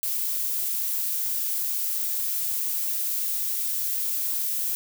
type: noise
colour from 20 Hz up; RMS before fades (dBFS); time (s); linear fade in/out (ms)
violet; -27; 0.03-4.75; 0
effects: none